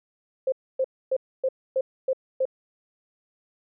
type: tone bursts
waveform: sine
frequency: 525 Hz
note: C5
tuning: 6 cents sharp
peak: -20 dBFS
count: 7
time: 0.47-2.454 s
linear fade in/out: 5 ms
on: 52 ms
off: 270 ms
effects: none